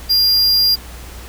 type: tone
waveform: square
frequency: 4800 Hz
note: D8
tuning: 37 cents sharp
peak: -11 dBFS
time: 0.09-0.76 s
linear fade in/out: 20 ms
effects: added 60 Hz sine -33 dBFS peak until 1.28 s + pink hiss -37 dBFS RMS until 1.28 s